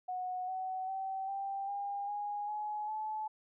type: tone with pitch steps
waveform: sine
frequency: 734 / 751.2 / 768.7 / 786.7 / 805.1 / 823.9 / 843.1 / 862.9 Hz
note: F#5 / F#5 / G5 / G5 / G5 / G#5 / G#5 / A5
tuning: -14 / +26 / -34 / +6 / +46 / -14 / +26 / -34 cents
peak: -35 dBFS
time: 0.08-3.28 s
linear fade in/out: 10 ms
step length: 400 ms
effects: none